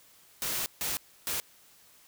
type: noise bursts at uneven times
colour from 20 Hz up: white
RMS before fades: -32 dBFS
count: 3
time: 0.42-0.66 / 0.81-0.97 / 1.27-1.4 s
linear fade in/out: 0 ms
effects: white hiss -59 dBFS RMS until 2.07 s